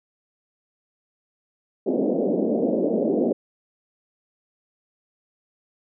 pink band-pass noise, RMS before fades -22 dBFS, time 1.86-3.33 s, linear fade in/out 10 ms, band 200 to 610 Hz, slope 48 dB/octave, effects none

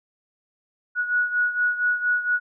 sine beating tone pair, 1461 / 1465.3 Hz, F#6 / F#6, -22 / -17 cents, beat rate 4.3 Hz, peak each -21 / -26 dBFS, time 0.95-2.4 s, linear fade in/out 50 ms, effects none

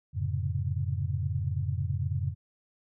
sine tone cluster, 89.3 / 107.9 / 131.6 / 140.5 Hz, F2 / A2 / C3 / C#3, +39 / -33 / +10 / +24 cents, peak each -31 / -33 / -35 / -34 dBFS, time 0.13-2.35 s, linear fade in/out 50 ms, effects none

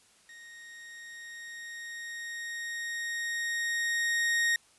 40% pulse tone with level ramp, 1864.7 Hz, A#6, in tune, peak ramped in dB -47 to -23 dBFS, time 0.29-4.56 s, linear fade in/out 2 ms, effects white hiss -62 dBFS RMS until 4.78 s + resampled to 24000 Hz

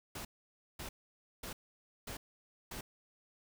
pink noise bursts, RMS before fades -44 dBFS, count 5, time 0.15-2.81 s, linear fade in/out 5 ms, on 100 ms, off 540 ms, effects none

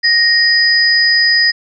sine tone pair together, 1864.7 / 4970 Hz, A#6 / D#8, 0 / -3 cents, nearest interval octave + perfect fourth, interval 1697 cents, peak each -11 dBFS, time 0.03-1.52 s, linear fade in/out 20 ms, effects none

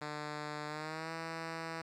5% pulse tone with pitch glide, 150 to 163.58 Hz, D3 to E3, +37 to -13 cents, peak -28 dBFS, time 0.01-1.82 s, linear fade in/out 10 ms, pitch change +150 cents, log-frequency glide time 0.67-1.12 s, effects low-pass 6000 Hz 12 dB/octave + 11-bit

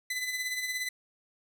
sawtooth tone with tremolo, 2009 Hz, B6, 29 cents sharp, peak -26 dBFS, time 0.1-0.89 s, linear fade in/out 5 ms, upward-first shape sine, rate 17 Hz, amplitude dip 50%, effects none

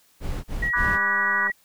brown noise bursts, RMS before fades -28 dBFS, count 3, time 0.2-0.99 s, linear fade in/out 50 ms, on 240 ms, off 35 ms
sine tone with pitch glide, 1913 to 1927.4 Hz, A#6 to B6, +44 to -43 cents, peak -22 dBFS, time 0.62-1.52 s, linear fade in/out 10 ms, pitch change +13 cents, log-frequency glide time 0.73-0.91 s
sine chord, G# half-diminished seventh, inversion first, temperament equal, 987.8 / 1174.7 / 1480 / 1661.2 Hz, B5 / D6 / F#6 / G#6, 0 / 0 / 0 / 0 cents, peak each -30 / -28 / -26 / -30 dBFS, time 0.73-1.48 s, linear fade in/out 10 ms
click train, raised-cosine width 1 ms, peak -26 dBFS, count 137, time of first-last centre 0.82-1.5 s, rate 200 Hz
effects white hiss -60 dBFS RMS until 1.64 s

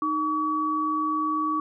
sine tone pair together, 308.9 / 1137 Hz, D#4 / C#6, -12 / +44 cents, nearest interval octave + major seventh, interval 2256 cents, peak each -28 / -24 dBFS, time 0.02-1.6 s, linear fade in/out 2 ms, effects none

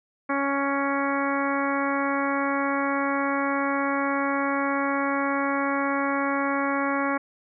harmonic tone, 278.2 Hz, C#4, 6 cents sharp, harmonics 1 / 2 / 3 / 4 / 5 / 6 / 7 / 8, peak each -27 / -30 / -32 / -29 / -32 / -34 / -36 / -35 dBFS, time 0.29-7.18 s, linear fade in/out 10 ms, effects none

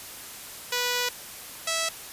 5% pulse tone pair in turn, 490.4 / 654.6 Hz, B4 / E5, -12 / -12 cents, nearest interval perfect fourth, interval 500 cents, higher second, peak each -13 / -14 dBFS, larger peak first, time 0.72-1.09 / 1.67-1.89 s, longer first, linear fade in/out 5 ms, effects white hiss -41 dBFS RMS until 2.12 s + resampled to 32000 Hz

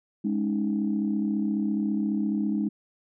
sine chord, Ab suspended fourth, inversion none, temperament just, 207.7 / 276.9 / 311.5 Hz, Ab3 / Db4 / Eb4, 0 / -2 / +2 cents, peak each -25 / -31 / -29 dBFS, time 0.24-2.69 s, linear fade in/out 10 ms, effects tanh soft clip ceiling -15 dBFS

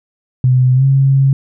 sine tone with pitch glide, 127.5 to 135.86 Hz, C3 to C#3, -44 to -34 cents, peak -7 dBFS, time 0.44-1.33 s, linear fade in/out 2 ms, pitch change +110 cents, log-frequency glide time 0.75-0.84 s, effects none

